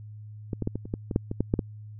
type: clicks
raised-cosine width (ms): 3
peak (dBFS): -17 / -16 / -14 / -18 / -25 / -15 / -17 / -9 / -18 / -11 / -9 / -12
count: 12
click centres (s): 0.532 / 0.623 / 0.674 / 0.756 / 0.855 / 0.939 / 1.112 / 1.161 / 1.314 / 1.406 / 1.539 / 1.592
effects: added 106 Hz sine -40 dBFS peak until 1.99 s